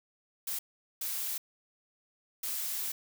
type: noise bursts at uneven times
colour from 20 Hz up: blue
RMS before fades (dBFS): -35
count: 3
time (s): 0.47-0.59 / 1.01-1.38 / 2.43-2.92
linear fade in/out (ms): 5
effects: none